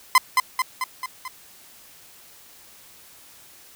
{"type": "tone with echo", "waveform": "30% pulse", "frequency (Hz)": 1026, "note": "C6", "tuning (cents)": -34, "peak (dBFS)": -8, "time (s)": [0.15, 0.18], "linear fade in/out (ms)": 2, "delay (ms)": 220, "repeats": 5, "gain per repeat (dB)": -4, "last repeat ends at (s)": 1.28, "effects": ["white hiss -49 dBFS RMS until 3.75 s"]}